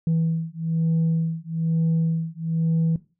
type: beating tone pair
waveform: sine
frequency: 162.8 / 163.9 Hz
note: E3 / E3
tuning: -21 / -10 cents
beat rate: 1.1 Hz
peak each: -22 dBFS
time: 0.07-2.96 s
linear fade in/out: 2 ms
effects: noise-tail reverb RT60 0.3 s tail -18 dB re dry + tanh soft clip ceiling -16 dBFS